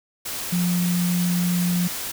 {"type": "tone in noise", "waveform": "sine", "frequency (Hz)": 176.6, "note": "F3", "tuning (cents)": 20, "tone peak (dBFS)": -19, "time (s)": [0.52, 1.88], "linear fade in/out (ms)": 10, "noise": "white", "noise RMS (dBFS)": -30, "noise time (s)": [0.25, 2.12], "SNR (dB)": 8, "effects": []}